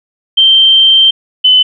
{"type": "tone pair in turn", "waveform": "sine", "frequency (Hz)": [3136, 3025], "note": ["G7", "F#7"], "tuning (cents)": [0, 38], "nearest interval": "minor second", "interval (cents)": 62, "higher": "first", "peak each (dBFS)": -3, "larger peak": "neither", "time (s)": [[0.37, 1.11], [1.44, 1.63]], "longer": "first", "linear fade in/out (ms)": 10, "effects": []}